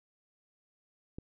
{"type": "click", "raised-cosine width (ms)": 3, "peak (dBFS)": -28, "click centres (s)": 1.185, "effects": []}